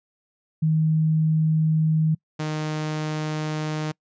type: tone pair in turn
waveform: sine / sawtooth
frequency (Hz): 157.6 / 154.18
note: D#3 / D#3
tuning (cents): +23 / -15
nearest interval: unison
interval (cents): 38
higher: first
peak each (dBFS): -17 / -21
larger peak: first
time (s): 0.62-2.15 / 2.39-3.92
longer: neither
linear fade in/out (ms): 10
effects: noise-tail reverb RT60 0.1 s tail -26 dB re dry + resampled to 16000 Hz